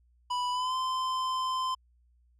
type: tone with pitch glide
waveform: square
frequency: 987.8 to 1032.7 Hz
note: B5 to C6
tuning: 0 to -23 cents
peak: -29 dBFS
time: 0.3-1.75 s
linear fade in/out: 10 ms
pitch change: +77 cents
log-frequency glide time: 0.51-0.75 s
effects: added 60 Hz sine -62 dBFS peak until 2.39 s + low-pass 6000 Hz 12 dB/octave